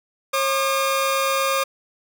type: tone pair together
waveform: sawtooth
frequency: 540.9 / 1210 Hz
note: C#5 / D#6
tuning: -43 / -49 cents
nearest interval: octave + major second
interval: 1394 cents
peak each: -18 dBFS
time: 0.33-1.64 s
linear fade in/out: 10 ms
effects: none